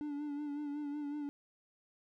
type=tone with vibrato; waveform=triangle; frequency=291.8 Hz; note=D4; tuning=11 cents flat; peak=-35 dBFS; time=0.01-1.29 s; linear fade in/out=0 ms; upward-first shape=sine; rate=5.4 Hz; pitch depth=41 cents each way; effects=none